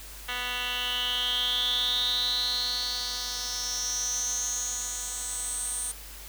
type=tone with band-pass filter sweep; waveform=10% pulse; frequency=246.9 Hz; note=B3; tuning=in tune; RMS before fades=-30 dBFS; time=0.28-5.92 s; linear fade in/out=10 ms; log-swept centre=2500 to 9000 Hz; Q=9.1; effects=added 50 Hz sine -45 dBFS peak until 6.28 s + white hiss -45 dBFS RMS until 6.28 s